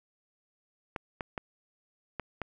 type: clicks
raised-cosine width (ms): 0.5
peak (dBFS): -19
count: 5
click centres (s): 0.962 / 1.208 / 1.378 / 2.197 / 2.417
effects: none